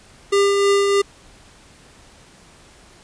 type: tone with tremolo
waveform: square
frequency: 400 Hz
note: G4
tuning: 35 cents sharp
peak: -13 dBFS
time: 0.32-1.02 s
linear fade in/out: 10 ms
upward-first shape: triangle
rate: 3.2 Hz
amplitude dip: 35%
effects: pink hiss -48 dBFS RMS until 3.03 s + resampled to 22050 Hz